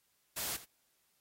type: noise with echo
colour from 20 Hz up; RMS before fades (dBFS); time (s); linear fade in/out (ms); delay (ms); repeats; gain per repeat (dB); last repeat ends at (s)
white; -38; 0.36-0.57; 10; 80; 1; -15; 0.65
effects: white hiss -75 dBFS RMS until 1.2 s + AAC 48 kbps